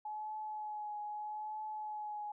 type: tone with vibrato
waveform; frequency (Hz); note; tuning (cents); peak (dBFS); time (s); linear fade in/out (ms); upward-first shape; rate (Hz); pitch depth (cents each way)
sine; 848; G#5; +36; -39; 0.05-2.32; 5; triangle; 0.79; 26
effects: none